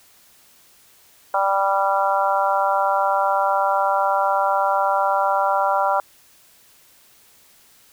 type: harmonic tone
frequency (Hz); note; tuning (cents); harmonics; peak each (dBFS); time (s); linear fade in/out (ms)
196; G3; 0; 3 / 4 / 5 / 6 / 7; -23 / -21 / -22 / -27 / -24; 1.34-6; 2
effects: white hiss -53 dBFS RMS until 7.92 s